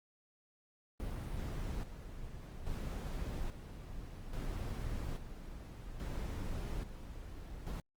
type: noise with tremolo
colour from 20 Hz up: brown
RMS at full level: -39 dBFS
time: 1-7.8 s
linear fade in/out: 0 ms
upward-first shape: square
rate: 0.6 Hz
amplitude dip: 60%
effects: Opus 32 kbps